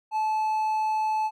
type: tone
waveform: triangle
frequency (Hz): 867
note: A5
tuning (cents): -26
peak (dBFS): -21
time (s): 0.11-1.31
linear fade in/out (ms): 50
effects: none